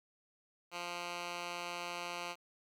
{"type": "tone with band-pass filter", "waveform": "10% pulse", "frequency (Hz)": 174.61, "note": "F3", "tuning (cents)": 0, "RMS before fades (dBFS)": -42, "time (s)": [0.71, 2.36], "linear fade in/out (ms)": 50, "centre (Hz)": 2600, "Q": 0.63, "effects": ["10-bit"]}